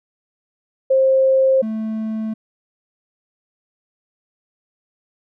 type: tone pair in turn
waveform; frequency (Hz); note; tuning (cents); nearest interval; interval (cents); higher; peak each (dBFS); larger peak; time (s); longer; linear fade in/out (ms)
sine / triangle; 530 / 219.4; C5 / A3; +22 / -5; octave + minor third; 1527; first; -11 / -19; first; 0.9-1.62 / 1.62-2.34; neither; 10
effects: none